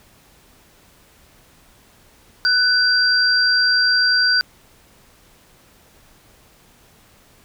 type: tone pair together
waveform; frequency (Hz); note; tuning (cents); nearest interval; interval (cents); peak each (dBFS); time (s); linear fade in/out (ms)
sine; 1492 / 4737; F#6 / D8; +14 / +14; octave + minor sixth; 2000; -16; 2.45-4.41; 0
effects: pink hiss -52 dBFS RMS until 7.44 s